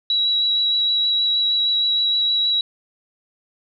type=tone with vibrato; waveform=sine; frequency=3895 Hz; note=B7; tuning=25 cents flat; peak=-16 dBFS; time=0.1-2.61 s; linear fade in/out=2 ms; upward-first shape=sine; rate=6.4 Hz; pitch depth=11 cents each way; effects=none